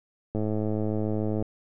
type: click train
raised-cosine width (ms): 2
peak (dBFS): -16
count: 116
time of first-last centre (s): 0.35-1.425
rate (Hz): 107
effects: none